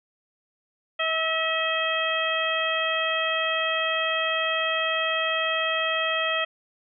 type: harmonic tone with a mistuned harmonic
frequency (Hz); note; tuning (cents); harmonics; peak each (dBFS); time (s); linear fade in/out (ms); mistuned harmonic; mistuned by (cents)
642; E5; -46; 1 / 2 / 3 / 4 / 5; -29 / -29 / -29 / -29 / -29; 0.99-6.45; 10; 2; +24
effects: none